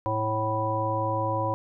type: harmonic tone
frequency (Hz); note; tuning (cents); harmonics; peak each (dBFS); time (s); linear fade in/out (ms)
109.3; A2; -11; 1 / 3 / 5 / 7 / 9; -30 / -34 / -30 / -34 / -28; 0.06-1.54; 0
effects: none